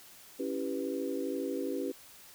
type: chord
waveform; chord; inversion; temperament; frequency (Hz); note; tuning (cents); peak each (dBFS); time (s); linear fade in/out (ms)
sine; C# half-diminished seventh; none; equal; 277.2 / 329.6 / 392 / 493.9; C#4 / E4 / G4 / B4; 0 / 0 / 0 / 0; -36 / -39 / -37 / -38; 0.39-1.92; 10
effects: white hiss -54 dBFS RMS until 2.34 s